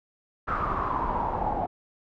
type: noise with low-pass filter sweep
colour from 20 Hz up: pink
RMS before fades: -28 dBFS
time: 0.47-1.67 s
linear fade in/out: 20 ms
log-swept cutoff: 1300 to 760 Hz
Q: 7.9
effects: none